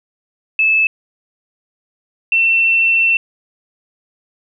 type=tone pair in turn; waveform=sine; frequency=2615 / 2693 Hz; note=E7 / E7; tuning=-15 / +36 cents; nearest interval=minor second; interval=51 cents; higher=second; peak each=-10 dBFS; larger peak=neither; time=0.59-0.87 / 2.32-3.17 s; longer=second; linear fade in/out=2 ms; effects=none